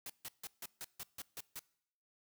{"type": "noise bursts", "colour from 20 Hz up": "white", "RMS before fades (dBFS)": -45, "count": 9, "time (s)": [0.06, 1.593], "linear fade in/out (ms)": 2, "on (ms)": 37, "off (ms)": 150, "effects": ["noise-tail reverb RT60 0.7 s tail -23 dB re dry"]}